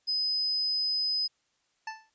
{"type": "tone", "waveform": "sine", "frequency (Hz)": 5030, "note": "D#8", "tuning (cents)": 18, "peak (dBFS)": -26, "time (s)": [0.07, 1.28], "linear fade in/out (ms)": 20}
{"type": "tone with exponential decay", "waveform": "25% pulse", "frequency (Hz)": 880, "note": "A5", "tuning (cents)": 0, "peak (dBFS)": -28, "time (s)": [1.87, 2.1], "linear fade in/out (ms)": 5, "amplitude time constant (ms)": 49}
{"effects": ["white hiss -73 dBFS RMS until 2.14 s", "resampled to 16000 Hz"]}